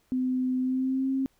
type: tone with pitch glide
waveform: sine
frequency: 255.7 to 266.9 Hz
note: C4 to C4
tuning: -40 to +35 cents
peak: -24 dBFS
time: 0.12-1.26 s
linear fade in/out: 0 ms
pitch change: +75 cents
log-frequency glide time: 0.6-1.1 s
effects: pink hiss -68 dBFS RMS until 1.39 s